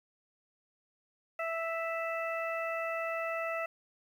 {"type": "harmonic tone", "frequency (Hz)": 659.3, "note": "E5", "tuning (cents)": 0, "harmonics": [1, 2, 3, 4], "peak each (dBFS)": [-35, -38, -40, -41], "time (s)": [1.39, 3.66], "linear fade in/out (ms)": 5, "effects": ["10-bit"]}